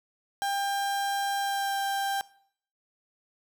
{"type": "tone with pitch glide", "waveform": "35% pulse", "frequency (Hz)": [797, 790.6], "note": ["G5", "G5"], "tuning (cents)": [28, 15], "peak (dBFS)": -25, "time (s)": [0.42, 2.21], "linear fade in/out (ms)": 0, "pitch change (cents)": -13, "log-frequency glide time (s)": [1.38, 1.75], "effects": ["noise-tail reverb RT60 0.6 s tail -21 dB re dry"]}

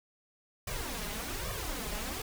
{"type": "noise with flanger", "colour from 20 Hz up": "pink", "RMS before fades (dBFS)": -37, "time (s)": [0.67, 2.22], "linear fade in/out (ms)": 5, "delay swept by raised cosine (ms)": [1.7, 4.9], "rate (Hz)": 1.2, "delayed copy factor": 0.9, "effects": []}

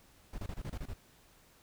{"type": "noise bursts", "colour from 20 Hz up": "brown", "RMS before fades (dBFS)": -39, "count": 8, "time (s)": [0.33, 0.936], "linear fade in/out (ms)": 5, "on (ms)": 53, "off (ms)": 26, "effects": ["pink hiss -63 dBFS RMS until 1.62 s"]}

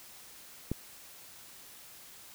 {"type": "click", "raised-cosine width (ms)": 3, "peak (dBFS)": -18, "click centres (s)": 0.716, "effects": ["white hiss -52 dBFS RMS until 2.34 s"]}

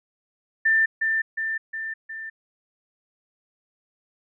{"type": "tone with echo", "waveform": "sine", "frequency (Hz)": 1785, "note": "A6", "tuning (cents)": 24, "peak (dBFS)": -16, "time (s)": [0.65, 0.86], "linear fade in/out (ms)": 10, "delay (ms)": 360, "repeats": 4, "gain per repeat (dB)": -4, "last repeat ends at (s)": 2.3, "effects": []}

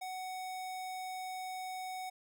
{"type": "tone", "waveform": "square", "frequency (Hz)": 745, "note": "F#5", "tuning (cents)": 12, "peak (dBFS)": -40, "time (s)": [0.01, 2.1], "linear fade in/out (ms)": 10, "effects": []}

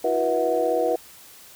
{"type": "tone cluster", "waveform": "sine", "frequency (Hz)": [328.7, 364.1, 484.6, 650, 734], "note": ["E4", "F#4", "B4", "E5", "F#5"], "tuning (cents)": [-5, -28, -33, -24, -14], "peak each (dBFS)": [-29, -29, -22, -25, -27], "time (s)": [0.04, 0.96], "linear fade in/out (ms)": 5, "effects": ["tanh soft clip ceiling -8 dBFS", "white hiss -47 dBFS RMS until 1.55 s"]}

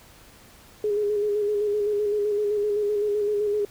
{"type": "tone with vibrato", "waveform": "sine", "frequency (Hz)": 415.3, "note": "G#4", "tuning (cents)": 0, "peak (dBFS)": -21, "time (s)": [0.84, 3.65], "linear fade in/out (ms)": 2, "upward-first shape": "square", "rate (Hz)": 7.8, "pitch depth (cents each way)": 29, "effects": ["pink hiss -51 dBFS RMS until 3.7 s"]}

